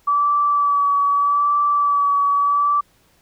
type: tone with vibrato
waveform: sine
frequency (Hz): 1150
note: D6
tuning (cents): -37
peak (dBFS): -14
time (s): 0.07-2.81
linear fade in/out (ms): 10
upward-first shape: sine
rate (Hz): 0.81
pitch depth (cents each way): 21
effects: pink hiss -58 dBFS RMS until 3.21 s